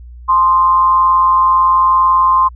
sine tone with amplitude modulation, 1046.5 Hz, C6, in tune, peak -5 dBFS, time 0.28-2.49 s, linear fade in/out 20 ms, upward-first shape sine, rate 178 Hz, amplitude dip 50%, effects added 60 Hz sine -31 dBFS peak until 2.55 s

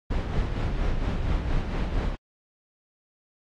brown noise with tremolo, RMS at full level -24 dBFS, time 0.1-2.16 s, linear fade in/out 10 ms, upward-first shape sine, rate 4.3 Hz, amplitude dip 45%, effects low-pass 4000 Hz 12 dB/octave + AAC 48 kbps

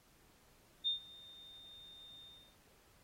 sine tone with ADSR envelope, 3638 Hz, A#7, 43 cents flat, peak -30 dBFS, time 0.84-2.56 s, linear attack 30 ms, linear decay 120 ms, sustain -23 dB, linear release 300 ms, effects pink hiss -68 dBFS RMS until 3.03 s + AAC 48 kbps

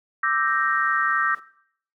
sine chord, E half-diminished seventh, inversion third, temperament equal, 1174.7 / 1318.5 / 1568 / 1864.7 Hz, D6 / E6 / G6 / Bb6, 0 / 0 / 0 / 0 cents, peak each -25 dBFS, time 0.23-1.35 s, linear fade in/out 5 ms
brown noise, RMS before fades -42 dBFS, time 0.46-1.4 s, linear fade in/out 10 ms
effects noise-tail reverb RT60 0.6 s tail -17 dB re dry + high-pass 400 Hz 12 dB/octave

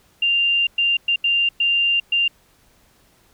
sine tone bursts at uneven times, 2789 Hz, F7, 3 cents flat, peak -15 dBFS, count 6, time 0.22-0.67 / 0.78-0.97 / 1.08-1.16 / 1.24-1.49 / 1.6-2 / 2.12-2.28 s, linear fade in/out 5 ms, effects pink hiss -57 dBFS RMS until 3.33 s

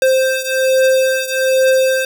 square beating tone pair, 523.3 / 524.5 Hz, C5 / C5, 0 / +4 cents, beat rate 1.2 Hz, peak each -14 / -17 dBFS, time 0.02-2.05 s, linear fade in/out 2 ms, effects none

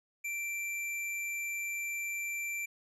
square tone, 2349 Hz, D7, in tune, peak -35 dBFS, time 0.24-2.66 s, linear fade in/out 10 ms, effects resampled to 32000 Hz

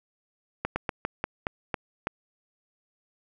slowing click train, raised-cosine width 0.5 ms, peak -12 dBFS, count 8, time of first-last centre 0.65-2.071 s, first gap 110 ms, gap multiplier 1.2, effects none

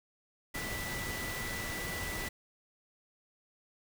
sine tone in noise, 1975.5 Hz, B6, in tune, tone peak -40 dBFS, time 0.54-2.29 s, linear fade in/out 10 ms, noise pink, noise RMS -39 dBFS, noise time 0.54-2.29 s, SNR -4 dB, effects none

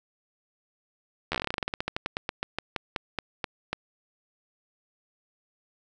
slowing click train, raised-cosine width 0.3 ms, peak -12 dBFS, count 28, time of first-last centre 1.32-3.73 s, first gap 12 ms, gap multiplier 1.13, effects none

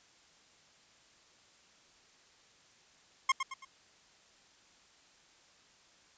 25% pulse tone with echo, 1069 Hz, C6, 37 cents sharp, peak -20 dBFS, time 3.29-3.32 s, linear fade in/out 5 ms, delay 110 ms, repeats 3, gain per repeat -8 dB, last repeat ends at 3.65 s, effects white hiss -63 dBFS RMS until 6.17 s + resampled to 16000 Hz

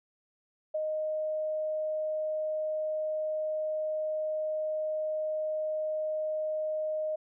sine tone with ADSR envelope, 620 Hz, D#5, 6 cents flat, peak -27 dBFS, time 0.74-7.16 s, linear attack 10 ms, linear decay 28 ms, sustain -2 dB, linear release 9 ms, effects none

